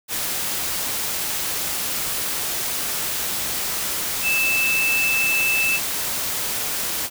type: tone in noise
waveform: sine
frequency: 2634 Hz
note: E7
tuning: 2 cents flat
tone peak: -18 dBFS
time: 4.22-5.8 s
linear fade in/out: 50 ms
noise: white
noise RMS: -25 dBFS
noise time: 0.08-7.1 s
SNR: +4 dB
effects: none